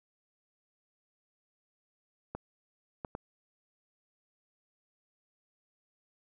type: clicks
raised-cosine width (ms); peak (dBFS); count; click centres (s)
1; -23; 3; 2.35 / 3.048 / 3.151
effects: none